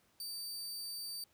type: tone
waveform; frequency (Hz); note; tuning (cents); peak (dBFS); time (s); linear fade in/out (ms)
sawtooth; 4628; D8; -26; -38; 0.2-1.24; 2
effects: pink hiss -71 dBFS RMS until 1.33 s + high-pass 60 Hz 12 dB/octave